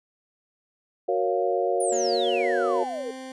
sine chord, Gb major seventh, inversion none, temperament equal, 370 / 466.2 / 554.4 / 698.5 Hz, Gb4 / Bb4 / Db5 / F5, 0 / 0 / 0 / 0 cents, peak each -27 dBFS, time 1.08-2.84 s, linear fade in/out 10 ms
sine exponential sweep, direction down, 9956 to 440 Hz, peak -29 dBFS, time 1.8-3.11 s, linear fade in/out 5 ms
20% pulse tone with pitch glide, 234 to 261.1 Hz, A#3 to C4, +7 to -3 cents, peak -31 dBFS, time 1.92-3.32 s, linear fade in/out 2 ms, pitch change +190 cents, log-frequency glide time 2.09-3.08 s
effects resampled to 24000 Hz

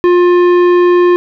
sine tone with tanh clipping, 353.9 Hz, F4, 23 cents sharp, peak -7 dBFS, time 0.04-1.16 s, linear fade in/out 0 ms, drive 13 dB, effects none

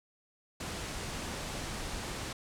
pink low-pass noise, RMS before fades -39 dBFS, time 0.6-2.33 s, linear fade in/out 5 ms, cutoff 9600 Hz, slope 24 dB/octave, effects none

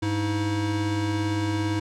square tone pair together, 100.95 / 320.5 Hz, G#2 / E4, -49 / -49 cents, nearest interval octave + minor sixth, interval 2000 cents, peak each -27 dBFS, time 0.02-1.8 s, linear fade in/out 10 ms, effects low-pass 7000 Hz 12 dB/octave

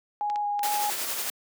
sine tone with vibrato, 826 Hz, G#5, 10 cents flat, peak -25 dBFS, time 0.21-0.9 s, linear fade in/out 0 ms, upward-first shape square, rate 2.2 Hz, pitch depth 9 cents each way
clicks, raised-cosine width 0.2 ms, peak -22 dBFS, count 3, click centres 0.3 / 0.359 / 0.593 s
white noise with tremolo, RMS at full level -29 dBFS, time 0.63-1.3 s, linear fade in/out 2 ms, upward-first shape triangle, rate 11 Hz, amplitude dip 40%
effects high-pass 300 Hz 12 dB/octave

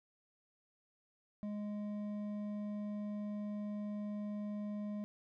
sine tone with hard clipping, 207.7 Hz, G#3, in tune, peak -40 dBFS, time 1.43-5.04 s, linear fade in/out 0 ms, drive 7 dB, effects none

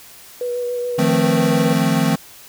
sine tone with vibrato, 488.1 Hz, B4, 20 cents flat, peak -20 dBFS, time 0.41-1.73 s, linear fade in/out 2 ms, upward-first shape sine, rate 7 Hz, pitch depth 16 cents each way
square chord, F dominant seventh, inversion third, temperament equal, 155.56 / 174.61 / 220 / 261.6 Hz, Eb3 / F3 / A3 / C4, 0 / 0 / 0 / 0 cents, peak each -21 dBFS, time 0.98-2.16 s, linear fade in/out 10 ms
effects white hiss -42 dBFS RMS until 2.48 s

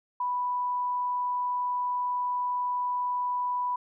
sine tone, 987.8 Hz, B5, in tune, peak -26 dBFS, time 0.2-3.76 s, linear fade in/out 5 ms, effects none

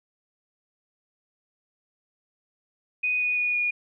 sine tone with pitch steps, 2489 / 2473 / 2458 / 2442 Hz, D#7 / D#7 / D#7 / D#7, 0 / -11 / -22 / -33 cents, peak -22 dBFS, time 3.03-3.71 s, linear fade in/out 10 ms, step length 170 ms, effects none

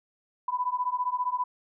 sine beating tone pair, 987.8 / 1002.8 Hz, B5 / B5, 0 / +26 cents, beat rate 15 Hz, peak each -29 dBFS, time 0.48-1.44 s, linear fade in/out 5 ms, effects none

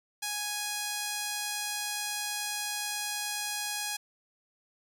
5% pulse tone, 830.6 Hz, G#5, in tune, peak -20 dBFS, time 0.22-3.97 s, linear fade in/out 10 ms, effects none

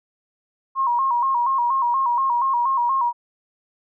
sine tone with vibrato, 1013 Hz, B5, 44 cents sharp, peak -17 dBFS, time 0.75-3.13 s, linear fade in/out 50 ms, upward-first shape square, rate 4.2 Hz, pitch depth 100 cents each way, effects none

